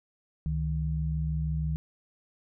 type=tone pair together; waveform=sine; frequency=69.34 / 155.56 Hz; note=C#2 / D#3; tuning=+1 / 0 cents; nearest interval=octave + major second; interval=1399 cents; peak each=-30 / -29 dBFS; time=0.46-1.76 s; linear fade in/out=0 ms; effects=none